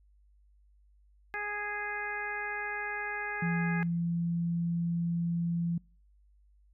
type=harmonic tone; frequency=414.4 Hz; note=G#4; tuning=4 cents flat; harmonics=1 / 2 / 3 / 4 / 5 / 6; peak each=-44 / -40 / -45 / -36 / -40 / -45 dBFS; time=1.34-3.83 s; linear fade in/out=0 ms
type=tone; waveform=sine; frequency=170 Hz; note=F3; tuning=46 cents flat; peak=-28 dBFS; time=3.42-5.78 s; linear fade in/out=5 ms
effects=noise-tail reverb RT60 0.4 s tail -26 dB re dry + added 50 Hz sine -60 dBFS peak until 6.73 s